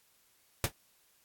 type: noise with exponential decay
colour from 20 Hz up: pink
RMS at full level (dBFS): -23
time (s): 0.64-0.72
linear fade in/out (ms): 2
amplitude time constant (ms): 16
effects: white hiss -68 dBFS RMS until 1.24 s + AAC 64 kbps